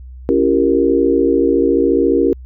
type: chord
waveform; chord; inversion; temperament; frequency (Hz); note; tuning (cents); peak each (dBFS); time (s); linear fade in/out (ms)
sine; C# diminished seventh; none; equal with one note detuned; 277.2 / 337.9 / 392 / 466.2; C#4 / E4 / G4 / Bb4; 0 / +43 / 0 / 0; -16; 0.29-2.33; 0
effects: added 63 Hz sine -31 dBFS peak until 2.45 s